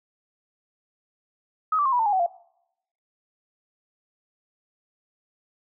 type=tone with pitch steps; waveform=sine; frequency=1268 / 1162.8 / 1066.3 / 977.8 / 896.6 / 822.2 / 754 / 691.4 Hz; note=D#6 / D6 / C6 / B5 / A5 / G#5 / F#5 / F5; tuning=+32 / -18 / +32 / -18 / +32 / -18 / +32 / -18 cents; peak=-19 dBFS; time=1.72-2.264 s; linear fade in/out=5 ms; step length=68 ms; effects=noise-tail reverb RT60 0.8 s tail -22 dB re dry